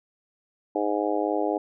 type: harmonic tone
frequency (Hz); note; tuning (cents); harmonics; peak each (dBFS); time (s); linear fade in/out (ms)
103.83; G#2; 0; 3 / 4 / 5 / 6 / 7 / 8; -28 / -29 / -30 / -31 / -31 / -32; 0.75-1.58; 5
effects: none